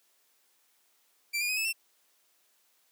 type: tone with pitch steps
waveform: sawtooth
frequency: 2347 / 2430 / 2515 / 2604 / 2696 Hz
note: D7 / D#7 / D#7 / E7 / E7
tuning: -2 / -42 / +18 / -22 / +38 cents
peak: -25 dBFS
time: 1.33-1.73 s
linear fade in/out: 20 ms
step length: 80 ms
effects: white hiss -69 dBFS RMS until 2.91 s + high-pass 300 Hz 12 dB/octave